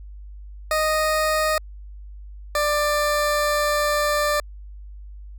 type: tone pair in turn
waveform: 20% pulse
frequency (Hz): 621 / 591.9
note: D#5 / D5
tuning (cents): -3 / +13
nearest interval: minor second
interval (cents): 84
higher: first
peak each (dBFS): -14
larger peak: neither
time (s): 0.71-1.58 / 2.55-4.4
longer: second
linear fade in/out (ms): 2
effects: added 50 Hz sine -36 dBFS peak until 5.38 s